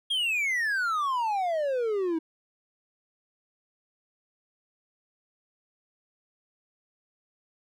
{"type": "exponential sweep", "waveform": "triangle", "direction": "down", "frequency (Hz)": [3301, 314.1], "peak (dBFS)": -23, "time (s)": [0.1, 2.19], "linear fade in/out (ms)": 10, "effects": []}